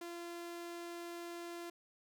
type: tone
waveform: sawtooth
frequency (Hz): 343.4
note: F4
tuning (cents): -29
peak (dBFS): -40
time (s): 0.01-1.7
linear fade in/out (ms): 5
effects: none